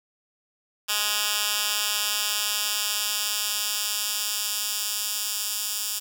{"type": "tone with high-pass filter sweep", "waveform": "10% pulse", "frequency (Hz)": 208.4, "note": "G#3", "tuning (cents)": 6, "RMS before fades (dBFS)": -27, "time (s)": [0.88, 6], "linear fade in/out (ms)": 20, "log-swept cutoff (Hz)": [2600, 5700], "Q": 0.71, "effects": []}